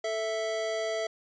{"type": "tone pair together", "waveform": "square", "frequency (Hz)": [440, 659.3], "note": ["A4", "E5"], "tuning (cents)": [0, 0], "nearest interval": "perfect fifth", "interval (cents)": 700, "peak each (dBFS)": [-35, -31], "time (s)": [0.04, 1.07], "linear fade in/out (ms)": 5, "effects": ["resampled to 16000 Hz"]}